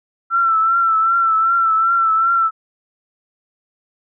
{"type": "tone with vibrato", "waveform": "sine", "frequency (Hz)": 1340, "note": "E6", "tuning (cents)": 28, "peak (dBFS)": -12, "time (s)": [0.3, 2.51], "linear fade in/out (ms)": 50, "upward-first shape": "triangle", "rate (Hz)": 2.6, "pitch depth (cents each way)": 52, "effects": []}